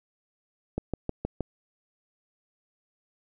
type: click train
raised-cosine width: 2 ms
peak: -15 dBFS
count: 5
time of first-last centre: 0.78-1.407 s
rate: 6.38 Hz
effects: none